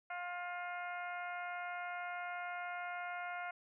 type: harmonic tone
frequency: 353.8 Hz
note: F4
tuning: 23 cents sharp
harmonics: 2 / 3 / 4 / 5 / 6 / 7 / 8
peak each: -43 / -51 / -45 / -56 / -48 / -56 / -62 dBFS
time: 0.1-3.51 s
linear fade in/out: 5 ms
effects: none